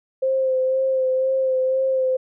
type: tone with vibrato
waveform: sine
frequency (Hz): 523.3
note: C5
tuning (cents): 0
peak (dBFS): -17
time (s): 0.22-2.17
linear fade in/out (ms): 10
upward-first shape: sine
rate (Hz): 2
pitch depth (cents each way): 22
effects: none